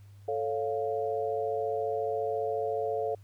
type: chord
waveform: sine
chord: A augmented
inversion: none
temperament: equal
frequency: 440 / 554.4 / 698.5 Hz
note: A4 / C#5 / E#5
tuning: 0 / 0 / 0 cents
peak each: -31 / -34 / -33 dBFS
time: 0.28-3.15 s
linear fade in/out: 5 ms
effects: added 100 Hz sine -49 dBFS peak until 3.23 s + pink hiss -67 dBFS RMS until 3.23 s